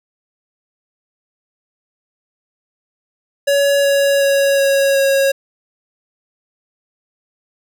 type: tone with pitch steps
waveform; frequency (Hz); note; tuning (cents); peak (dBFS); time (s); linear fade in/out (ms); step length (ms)
square; 563 / 559.1 / 555.2 / 551.4 / 547.6; C#5 / C#5 / C#5 / C#5 / C#5; +27 / +15 / +3 / -9 / -21; -12; 3.47-5.32; 10; 370
effects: none